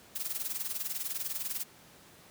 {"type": "noise with tremolo", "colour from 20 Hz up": "blue", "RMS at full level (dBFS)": -33, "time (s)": [0.15, 1.64], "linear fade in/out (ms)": 10, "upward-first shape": "sine", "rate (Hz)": 20, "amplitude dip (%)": 75, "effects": ["pink hiss -56 dBFS RMS until 2.3 s", "high-pass 100 Hz 12 dB/octave"]}